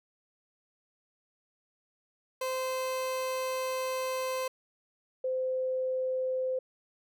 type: tone pair in turn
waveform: 30% pulse / sine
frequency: 518 / 516.1 Hz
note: C5 / C5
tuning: -17 / -24 cents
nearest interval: unison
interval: 7 cents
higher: first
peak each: -28 dBFS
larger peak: neither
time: 2.41-4.48 / 5.24-6.59 s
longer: first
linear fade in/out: 5 ms
effects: none